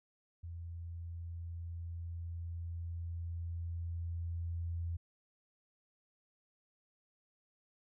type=tone with level ramp; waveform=sine; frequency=84.7 Hz; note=E2; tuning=48 cents sharp; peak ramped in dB=-42 to -35 dBFS; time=0.43-4.97 s; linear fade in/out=10 ms; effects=none